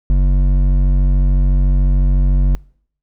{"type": "tone with hard clipping", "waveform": "sine", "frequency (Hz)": 46.92, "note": "F#1", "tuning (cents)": 25, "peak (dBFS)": -11, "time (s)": [0.1, 2.55], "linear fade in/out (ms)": 0, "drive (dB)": 9, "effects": ["noise-tail reverb RT60 0.6 s tail -25 dB re dry"]}